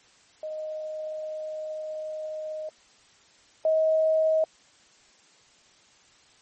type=tone pair in turn; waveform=sine; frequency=621 / 633.3 Hz; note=D#5 / D#5; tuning=-3 / +30 cents; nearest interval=unison; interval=33 cents; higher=second; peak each=-31 / -19 dBFS; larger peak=second; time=0.43-2.69 / 3.65-4.44 s; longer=first; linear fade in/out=2 ms; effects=white hiss -58 dBFS RMS until 6.41 s + MP3 32 kbps